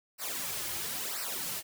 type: noise with flanger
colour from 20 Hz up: white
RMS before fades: -36 dBFS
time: 0.18-1.63 s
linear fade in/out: 50 ms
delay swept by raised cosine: 0.29 to 4.49 ms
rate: 0.98 Hz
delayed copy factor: -0.8
effects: none